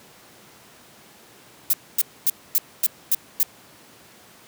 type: noise bursts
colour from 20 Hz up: violet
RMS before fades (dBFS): -18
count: 7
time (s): 1.7-3.431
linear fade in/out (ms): 2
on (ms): 33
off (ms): 250
effects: pink hiss -49 dBFS RMS until 4.47 s + high-pass 150 Hz 12 dB/octave